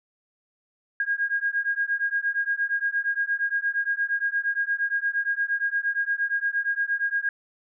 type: beating tone pair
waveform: sine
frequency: 1625 / 1633.6 Hz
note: G#6 / G#6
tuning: -38 / -29 cents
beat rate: 8.6 Hz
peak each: -26 dBFS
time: 1-7.29 s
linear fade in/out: 2 ms
effects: none